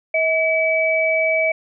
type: tone pair together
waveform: sine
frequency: 641.6 / 2289 Hz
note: E5 / D7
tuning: -47 / -45 cents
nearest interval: octave + minor seventh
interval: 2202 cents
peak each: -18 dBFS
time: 0.14-1.52 s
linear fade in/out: 5 ms
effects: none